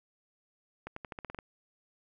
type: accelerating click train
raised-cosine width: 0.5 ms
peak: -25 dBFS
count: 9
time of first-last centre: 0.87-1.388 s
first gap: 94 ms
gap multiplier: 0.89
effects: none